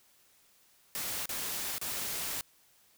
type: noise with dropouts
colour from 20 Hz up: white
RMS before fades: -36 dBFS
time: 0.95-2.41 s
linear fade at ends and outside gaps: 0 ms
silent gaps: 1.257-1.292 / 1.782-1.814 s
effects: white hiss -65 dBFS RMS until 2.97 s